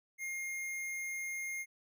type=tone; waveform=square; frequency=2129 Hz; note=C7; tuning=30 cents sharp; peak=-38 dBFS; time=0.18-1.66 s; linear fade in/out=50 ms; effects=none